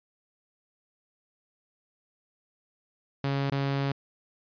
sawtooth tone with dropouts, 138.59 Hz, C#3, in tune, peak -22 dBFS, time 3.24-3.92 s, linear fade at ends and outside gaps 2 ms, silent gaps 3.499-3.519 s, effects resampled to 11025 Hz

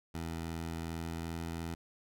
15% pulse tone with pitch glide, 82.41 to 83.13 Hz, E2 to E2, 0 to +15 cents, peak -31 dBFS, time 0.14-1.75 s, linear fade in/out 10 ms, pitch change +15 cents, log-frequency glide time 0.87-1.47 s, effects none

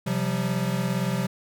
square chord, C suspended fourth, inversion none, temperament equal with one note detuned, 130.81 / 174.61 / 192.19 Hz, C3 / F3 / G3, 0 / 0 / -34 cents, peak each -29 dBFS, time 0.06-1.27 s, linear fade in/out 10 ms, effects none

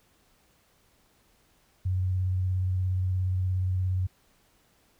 sine tone with vibrato, 92.5 Hz, F#2, in tune, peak -24 dBFS, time 1.85-4.07 s, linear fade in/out 10 ms, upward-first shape sine, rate 17 Hz, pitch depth 20 cents each way, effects pink hiss -65 dBFS RMS until 4.99 s

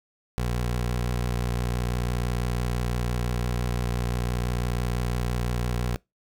20% pulse tone with vibrato, 60.4 Hz, B1, 38 cents flat, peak -20 dBFS, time 0.38-5.96 s, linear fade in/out 0 ms, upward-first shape square, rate 5.9 Hz, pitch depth 19 cents each way, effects noise-tail reverb RT60 0.2 s tail -24 dB re dry

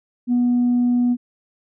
sine tone, 244.1 Hz, B3, 20 cents flat, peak -13 dBFS, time 0.27-1.17 s, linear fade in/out 50 ms, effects tanh soft clip ceiling -12 dBFS

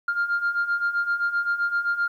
sine beating tone pair, 1396.9 / 1404.6 Hz, F6 / F6, 0 / +10 cents, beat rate 7.7 Hz, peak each -26 / -22 dBFS, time 0.08-2.08 s, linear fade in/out 5 ms, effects tanh soft clip ceiling -17 dBFS + 10-bit

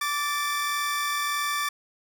sawtooth tone pair together, 1164 / 1766.8 Hz, D6 / A6, -16 / +7 cents, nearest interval perfect fifth, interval 723 cents, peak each -23 / -27 dBFS, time 0.01-1.69 s, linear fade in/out 5 ms, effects none

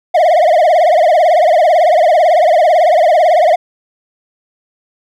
triangle tone with vibrato, 664 Hz, E5, 12 cents sharp, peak -4 dBFS, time 0.14-3.56 s, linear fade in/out 10 ms, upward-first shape triangle, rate 18 Hz, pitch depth 210 cents each way, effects none

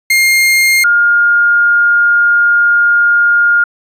40% pulse / sine tone pair in turn, 2122 / 1416.3 Hz, C7 / F6, +24 / +24 cents, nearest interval perfect fifth, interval 700 cents, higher first, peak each -6 dBFS, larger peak neither, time 0.1-0.84 / 0.84-3.64 s, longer second, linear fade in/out 5 ms, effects resampled to 32000 Hz

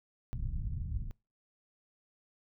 pink low-pass noise, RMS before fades -36 dBFS, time 0.33-1.11 s, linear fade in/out 0 ms, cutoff 140 Hz, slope 24 dB/octave, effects noise-tail reverb RT60 0.3 s tail -25 dB re dry

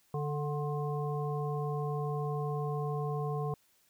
harmonic tone with a mistuned harmonic, 146.83 Hz, D3, in tune, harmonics 1 / 3 / 5 / 7, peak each -33 / -37 / -41 / -42 dBFS, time 0.14-3.54 s, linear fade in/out 2 ms, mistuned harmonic 7, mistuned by +51 cents, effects white hiss -69 dBFS RMS until 3.89 s

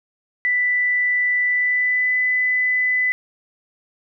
sine tone with pitch glide, 1980 to 2003 Hz, B6 to B6, +4 to +24 cents, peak -16 dBFS, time 0.45-3.12 s, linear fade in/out 0 ms, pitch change +20 cents, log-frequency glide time 1.45-2.16 s, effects none

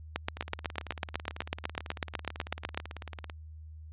two click trains, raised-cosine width 0.3 ms, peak -24 / -14 dBFS, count 54 / 22, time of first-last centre 0.37-3.298 / 0.16-2.775 s, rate 18.1 / 8.03 Hz, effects added 78 Hz sine -44 dBFS peak until 3.92 s + resampled to 8000 Hz

